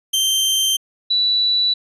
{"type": "tone pair in turn", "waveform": ["sawtooth", "sine"], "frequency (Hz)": [3136, 3951], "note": ["G7", "B7"], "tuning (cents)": [0, 0], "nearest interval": "major third", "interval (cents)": 400, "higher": "second", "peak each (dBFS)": [-12, -14], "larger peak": "first", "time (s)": [[0.13, 0.77], [1.1, 1.74]], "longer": "neither", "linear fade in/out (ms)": 10, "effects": ["resampled to 32000 Hz"]}